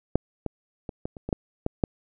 clicks, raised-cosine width 2 ms, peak -6 / -15 / -20 / -17 / -26 / -18 / -10 / -11 / -8 dBFS, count 9, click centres 0.156 / 0.463 / 0.892 / 1.055 / 1.168 / 1.29 / 1.328 / 1.664 / 1.838 s, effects none

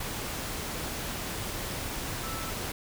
sine tone in noise, 1318.5 Hz, E6, in tune, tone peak -40 dBFS, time 2.23-2.5 s, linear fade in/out 5 ms, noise pink, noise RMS -35 dBFS, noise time 0-2.72 s, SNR -8 dB, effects none

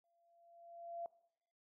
sine tone with exponential growth, 683 Hz, F5, 39 cents flat, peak -40 dBFS, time 0.04-1.06 s, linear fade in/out 1 ms, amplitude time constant 220 ms, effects noise-tail reverb RT60 0.8 s tail -20 dB re dry

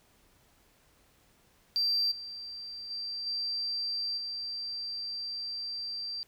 sine tone with level steps, 4699 Hz, D8, in tune, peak -24 / -39 / -34 / -30 / -34 dBFS, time 1.76-6.23 s, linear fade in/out 0 ms, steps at 2.11 / 2.9 / 3.26 / 4.17 s, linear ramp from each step 10 ms, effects tanh soft clip ceiling -22 dBFS + pink hiss -65 dBFS RMS until 6.27 s

